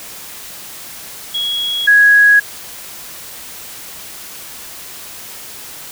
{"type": "tone pair in turn", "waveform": "sine", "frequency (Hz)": [3324, 1662], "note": ["G#7", "G#6"], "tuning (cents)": [1, 1], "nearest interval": "octave", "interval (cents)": 1200, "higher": "first", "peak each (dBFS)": [-16, -5], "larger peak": "second", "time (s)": [[1.34, 1.87], [1.87, 2.4]], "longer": "neither", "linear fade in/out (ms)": 10, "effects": ["white hiss -32 dBFS RMS until 5.91 s"]}